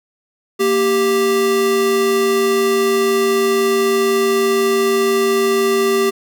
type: tone pair together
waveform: square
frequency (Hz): 232.4 / 392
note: A#3 / G4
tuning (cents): -5 / 0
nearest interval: major sixth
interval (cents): 905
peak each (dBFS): -23 / -14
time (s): 0.59-6.11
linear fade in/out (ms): 20
effects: none